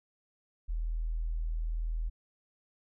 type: tone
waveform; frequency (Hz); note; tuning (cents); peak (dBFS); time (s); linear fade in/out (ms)
sine; 40.53; E1; -29; -30; 0.68-2.1; 20
effects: none